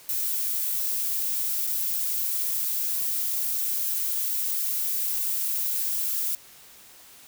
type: noise with dropouts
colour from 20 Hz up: violet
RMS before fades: -27 dBFS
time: 0.09-6.35 s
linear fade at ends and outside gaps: 1 ms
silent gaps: 1.668-1.672 s
effects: white hiss -50 dBFS RMS until 7.27 s